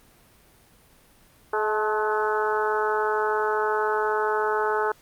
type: harmonic tone with a mistuned harmonic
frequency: 213.5 Hz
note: G#3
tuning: 48 cents sharp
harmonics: 2 / 3 / 4 / 5 / 6 / 7 / 8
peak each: -25 / -35 / -27 / -32 / -30 / -30 / -41 dBFS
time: 1.53-4.92 s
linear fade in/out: 5 ms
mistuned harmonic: 4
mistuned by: +25 cents
effects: pink hiss -56 dBFS RMS until 5.01 s + Opus 32 kbps